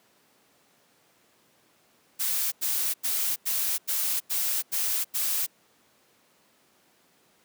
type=noise bursts; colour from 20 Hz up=blue; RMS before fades=-27 dBFS; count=8; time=2.19-5.467 s; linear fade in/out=20 ms; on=330 ms; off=91 ms; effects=pink hiss -63 dBFS RMS until 7.44 s + high-pass 200 Hz 12 dB/octave